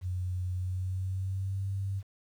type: tone with pitch glide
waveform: sine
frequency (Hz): 91 to 97.53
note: F#2 to G2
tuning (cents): -28 to -8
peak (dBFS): -30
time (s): 0.01-2.03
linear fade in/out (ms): 50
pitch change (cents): +120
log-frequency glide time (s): 0.52-1.68
effects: 10-bit